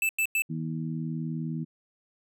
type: tone bursts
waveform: square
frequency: 2637 Hz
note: E7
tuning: in tune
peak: -24 dBFS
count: 3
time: 0.02-0.421 s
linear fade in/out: 2 ms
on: 71 ms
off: 94 ms
type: harmonic tone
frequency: 79.9 Hz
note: D#2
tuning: 47 cents sharp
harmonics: 2 / 3 / 4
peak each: -31 / -35 / -40 dBFS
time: 0.49-1.65 s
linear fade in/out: 20 ms
effects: none